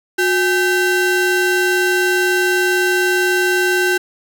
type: ring-modulated tone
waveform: square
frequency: 593 Hz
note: D5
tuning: 17 cents sharp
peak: -11 dBFS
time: 0.18-3.98 s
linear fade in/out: 10 ms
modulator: 956 Hz
effects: none